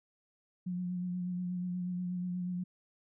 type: tone with vibrato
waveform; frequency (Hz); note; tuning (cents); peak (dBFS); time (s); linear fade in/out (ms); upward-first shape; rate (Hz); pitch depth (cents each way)
sine; 179.5; F3; +48; -33; 0.66-2.64; 10; sine; 8.3; 24
effects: none